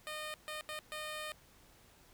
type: tone bursts at uneven times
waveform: 10% pulse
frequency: 612 Hz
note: D#5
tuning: 29 cents flat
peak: -32 dBFS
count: 4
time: 0.07-0.34 / 0.48-0.61 / 0.69-0.79 / 0.92-1.32 s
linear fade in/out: 0 ms
effects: pink hiss -63 dBFS RMS until 2.13 s